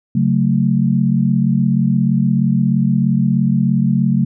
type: chord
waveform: sine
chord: F# minor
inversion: second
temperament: just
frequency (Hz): 138.75 / 185 / 222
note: C#3 / F#3 / A3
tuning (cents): +2 / 0 / +16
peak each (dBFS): -16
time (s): 0.15-4.25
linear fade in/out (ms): 5
effects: none